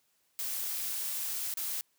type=noise with dropouts; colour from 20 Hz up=blue; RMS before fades=-35 dBFS; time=0.39-1.81 s; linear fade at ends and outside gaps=0 ms; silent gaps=1.539-1.572 s; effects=white hiss -73 dBFS RMS until 1.98 s + high-pass 80 Hz 12 dB/octave